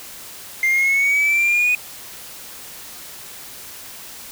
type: exponential sweep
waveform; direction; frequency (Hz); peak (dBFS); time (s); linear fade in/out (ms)
triangle; up; 2093 to 2489; -12; 0.63-1.75; 2
effects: tanh soft clip ceiling -8 dBFS + white hiss -37 dBFS RMS until 4.31 s